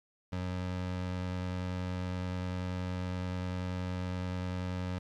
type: tone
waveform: 25% pulse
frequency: 91 Hz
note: F#2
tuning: 28 cents flat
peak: -30 dBFS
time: 0.32-4.99 s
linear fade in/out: 10 ms
effects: low-pass 5000 Hz 12 dB/octave + 11-bit